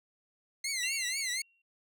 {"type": "tone with vibrato", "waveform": "15% pulse", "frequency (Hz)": 2093, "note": "C7", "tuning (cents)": 0, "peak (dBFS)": -25, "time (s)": [0.64, 1.42], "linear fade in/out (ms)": 5, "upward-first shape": "triangle", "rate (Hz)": 4.1, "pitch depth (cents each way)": 150}
{"type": "tone with exponential decay", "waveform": "sine", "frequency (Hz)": 2744, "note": "F7", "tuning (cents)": -31, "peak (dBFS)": -32, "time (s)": [0.83, 1.62], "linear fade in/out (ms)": 5, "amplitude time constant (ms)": 170}
{"effects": []}